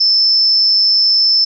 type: tone with amplitude modulation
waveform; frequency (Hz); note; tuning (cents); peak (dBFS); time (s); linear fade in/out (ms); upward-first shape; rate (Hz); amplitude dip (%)
sine; 5274; E8; 0; -6; 0-1.45; 10; sine; 201; 55
effects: none